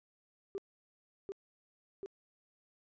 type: tone with echo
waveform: sine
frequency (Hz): 392.8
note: G4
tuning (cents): +4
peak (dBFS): -35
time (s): 0.55-0.58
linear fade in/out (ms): 0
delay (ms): 740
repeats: 2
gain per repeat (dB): -2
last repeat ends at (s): 2.06
effects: tanh soft clip ceiling -31 dBFS + resampled to 16000 Hz